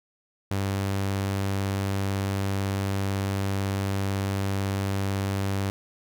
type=tone; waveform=sawtooth; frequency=98 Hz; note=G2; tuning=in tune; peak=-21 dBFS; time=0.51-5.7 s; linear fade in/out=0 ms; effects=none